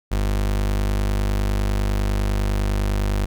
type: tone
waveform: 35% pulse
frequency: 49.91 Hz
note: G1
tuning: 32 cents sharp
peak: -17 dBFS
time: 0.11-3.26 s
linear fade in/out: 10 ms
effects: none